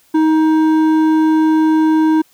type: tone with hard clipping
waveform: sine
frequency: 314.7 Hz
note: D#4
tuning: 20 cents sharp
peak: -11 dBFS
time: 0.14-2.22 s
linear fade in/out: 10 ms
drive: 8 dB
effects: white hiss -53 dBFS RMS until 2.33 s